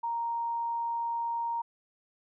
sine tone, 932.3 Hz, A#5, in tune, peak -29 dBFS, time 0.03-1.62 s, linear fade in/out 10 ms, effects none

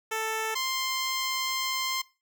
10% pulse tone pair in turn, 441.3 / 1049.6 Hz, A4 / C6, +5 / +5 cents, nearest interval octave + minor third, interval 1500 cents, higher second, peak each -20 / -19 dBFS, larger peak second, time 0.11-0.55 / 0.55-2.02 s, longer second, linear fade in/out 10 ms, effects noise-tail reverb RT60 0.3 s tail -20 dB re dry

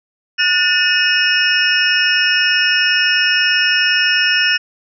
sine tone cluster, 1457 / 1789 / 2537 / 2874 / 5360 Hz, F#6 / A6 / D#7 / F7 / E8, -27 / +28 / +33 / +49 / +28 cents, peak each -18 dBFS, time 0.38-4.58 s, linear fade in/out 20 ms, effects none

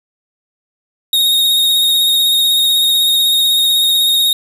45% pulse tone with vibrato, 3732 Hz, A#7, 1 cent sharp, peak -9 dBFS, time 1.13-4.33 s, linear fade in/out 2 ms, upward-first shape sine, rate 16 Hz, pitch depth 26 cents each way, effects none

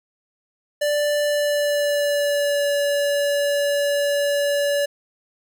square tone with pitch glide, 587.3 to 572.9 Hz, D5 to D5, 0 to -43 cents, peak -19 dBFS, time 0.81-4.86 s, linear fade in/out 10 ms, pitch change -43 cents, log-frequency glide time 1.26-2.69 s, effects none

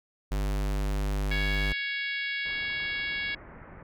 square tone, 49.73 Hz, G1, 26 cents sharp, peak -27 dBFS, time 0.31-1.73 s, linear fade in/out 10 ms
harmonic tone, 557 Hz, C#5, 8 cents sharp, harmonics 3 / 4 / 5 / 6 / 7 / 8 / 9, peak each -34 / -32 / -41 / -39 / -44 / -46 / -49 dBFS, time 1.31-3.35 s, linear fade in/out 5 ms
pink low-pass noise, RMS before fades -47 dBFS, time 2.45-3.83 s, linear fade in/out 5 ms, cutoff 2100 Hz, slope 48 dB/octave
effects none

